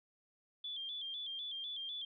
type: tone with vibrato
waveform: sine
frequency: 3322 Hz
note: G#7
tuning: in tune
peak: -40 dBFS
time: 0.64-2.05 s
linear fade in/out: 5 ms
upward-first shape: square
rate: 4 Hz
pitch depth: 69 cents each way
effects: none